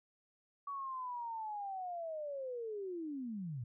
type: linear sweep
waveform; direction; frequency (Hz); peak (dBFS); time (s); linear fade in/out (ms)
sine; down; 1137 to 111.1; -39; 0.67-3.64; 5
effects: none